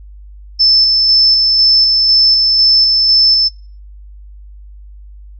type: tone with tremolo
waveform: sine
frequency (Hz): 5274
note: E8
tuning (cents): 0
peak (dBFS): -6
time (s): 0.59-3.49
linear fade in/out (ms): 20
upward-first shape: square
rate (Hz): 2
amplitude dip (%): 25
effects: noise-tail reverb RT60 0.4 s tail -22 dB re dry + added 50 Hz sine -32 dBFS peak until 5.39 s